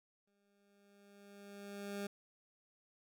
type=tone with exponential growth; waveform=20% pulse; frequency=201.4 Hz; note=G3; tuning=47 cents sharp; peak=-34 dBFS; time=0.27-2.07 s; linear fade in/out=5 ms; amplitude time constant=390 ms; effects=none